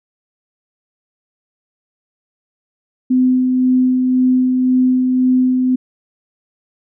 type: tone with tremolo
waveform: sine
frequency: 254.9 Hz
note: C4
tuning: 45 cents flat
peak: -9 dBFS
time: 3.1-5.76 s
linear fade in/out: 10 ms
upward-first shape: sine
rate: 1.9 Hz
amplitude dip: 30%
effects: none